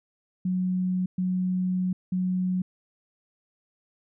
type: tone bursts at uneven times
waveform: sine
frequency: 183.6 Hz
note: F#3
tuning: 13 cents flat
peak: -23 dBFS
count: 3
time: 0.45-1.06 / 1.18-1.93 / 2.12-2.62 s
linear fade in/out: 5 ms
effects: none